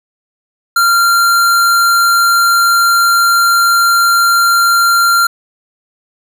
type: tone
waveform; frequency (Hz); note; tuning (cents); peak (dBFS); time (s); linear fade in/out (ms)
square; 1383; F6; -17; -8; 0.76-5.27; 5
effects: none